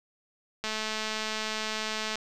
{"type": "click train", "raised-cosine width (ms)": 0.2, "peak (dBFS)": -15, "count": 330, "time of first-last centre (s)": [0.64, 2.156], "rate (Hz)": 217, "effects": []}